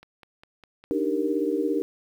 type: click train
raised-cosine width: 0.3 ms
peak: -31 dBFS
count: 5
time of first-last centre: 0.03-0.84 s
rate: 4.94 Hz
type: chord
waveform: sine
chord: Eb major seventh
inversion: third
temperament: equal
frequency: 293.7 / 311.1 / 392 / 466.2 Hz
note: D4 / Eb4 / G4 / Bb4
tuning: 0 / 0 / 0 / 0 cents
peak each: -28 dBFS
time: 0.91-1.82 s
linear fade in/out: 0 ms
effects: 9-bit